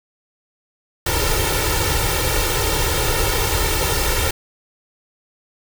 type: noise with comb filter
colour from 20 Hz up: pink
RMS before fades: -19 dBFS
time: 1.06-4.31 s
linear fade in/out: 5 ms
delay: 2.2 ms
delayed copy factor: +0.95
effects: none